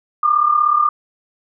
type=tone pair together; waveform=sine; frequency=1174.7 / 1211.2 Hz; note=D6 / D#6; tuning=0 / -47 cents; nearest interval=minor second; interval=53 cents; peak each=-17 / -13 dBFS; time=0.23-0.89 s; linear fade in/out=5 ms; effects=none